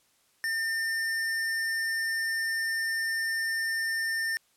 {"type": "tone", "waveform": "square", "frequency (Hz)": 1805, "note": "A6", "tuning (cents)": 44, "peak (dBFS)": -28, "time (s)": [0.44, 4.37], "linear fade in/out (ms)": 0, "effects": ["white hiss -67 dBFS RMS until 4.56 s", "low-pass 12000 Hz 12 dB/octave"]}